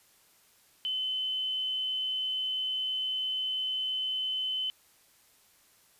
sine tone, 3043 Hz, F#7, 48 cents sharp, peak -29 dBFS, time 0.85-4.7 s, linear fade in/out 0 ms, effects white hiss -63 dBFS RMS until 5.99 s + resampled to 32000 Hz

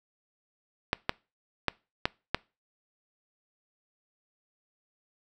clicks, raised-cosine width 0.3 ms, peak -8 dBFS, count 5, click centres 0.931 / 1.094 / 1.683 / 2.055 / 2.346 s, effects noise-tail reverb RT60 0.3 s tail -24 dB re dry

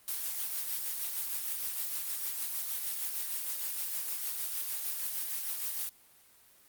blue noise with tremolo, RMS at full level -34 dBFS, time 0.08-5.89 s, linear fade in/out 0 ms, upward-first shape sine, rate 6.5 Hz, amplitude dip 35%, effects white hiss -61 dBFS RMS until 6.68 s + Opus 32 kbps

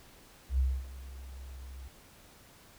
sine tone with ADSR envelope, 65.41 Hz, C2, in tune, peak -23 dBFS, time 0.49-1.88 s, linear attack 97 ms, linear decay 250 ms, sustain -19 dB, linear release 4 ms, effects pink hiss -57 dBFS RMS until 2.78 s

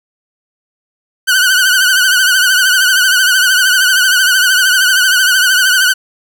sawtooth tone with vibrato, 1500 Hz, F#6, 23 cents sharp, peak -4 dBFS, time 1.27-5.94 s, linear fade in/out 20 ms, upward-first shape triangle, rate 13 Hz, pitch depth 89 cents each way, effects none

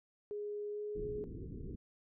sine tone with pitch glide, 414.8 to 418.4 Hz, G#4 to G#4, -2 to +13 cents, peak -38 dBFS, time 0.31-1.24 s, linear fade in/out 0 ms, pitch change +15 cents, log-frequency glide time 0.71-0.81 s
pink low-pass noise, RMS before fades -45 dBFS, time 0.95-1.76 s, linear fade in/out 10 ms, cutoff 450 Hz, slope 96 dB/octave
effects none

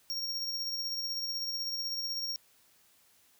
square tone with tremolo, 5560 Hz, F8, 9 cents flat, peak -32 dBFS, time 0.1-2.36 s, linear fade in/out 0 ms, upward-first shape sine, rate 16 Hz, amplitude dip 35%, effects white hiss -65 dBFS RMS until 3.39 s

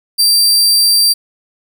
sawtooth tone, 4699 Hz, D8, in tune, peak -5 dBFS, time 0.18-1.14 s, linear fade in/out 20 ms, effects none

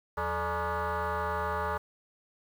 sine tone with frequency modulation, 176.6 Hz, F3, 20 cents sharp, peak -27 dBFS, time 0.17-1.78 s, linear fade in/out 10 ms, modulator 256 Hz, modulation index 5.1, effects tanh soft clip ceiling -26 dBFS + 9-bit

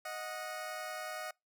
20% pulse tone pair together, 622.3 / 733 Hz, D#5 / F#5, 0 / -16 cents, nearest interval minor third, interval 284 cents, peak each -37 / -38 dBFS, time 0.05-1.31 s, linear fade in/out 5 ms, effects noise-tail reverb RT60 0.2 s tail -26 dB re dry

